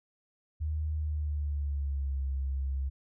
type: tone with pitch glide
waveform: sine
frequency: 77 to 67.42 Hz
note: D#2 to C#2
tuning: -17 to -48 cents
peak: -29 dBFS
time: 0.6-2.9 s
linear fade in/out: 20 ms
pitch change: -231 cents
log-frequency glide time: 0.96-2.22 s
effects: none